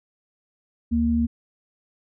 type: tone pair together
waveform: sine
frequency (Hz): 73.42 / 233.1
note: D2 / A#3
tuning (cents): 0 / 0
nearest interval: octave + minor sixth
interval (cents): 2000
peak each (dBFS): -25 / -19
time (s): 0.91-1.27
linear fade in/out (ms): 20
effects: none